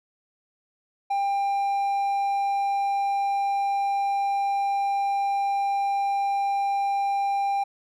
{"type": "tone", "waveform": "triangle", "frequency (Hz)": 796, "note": "G5", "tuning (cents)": 26, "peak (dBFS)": -20, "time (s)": [1.1, 7.64], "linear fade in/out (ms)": 10, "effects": []}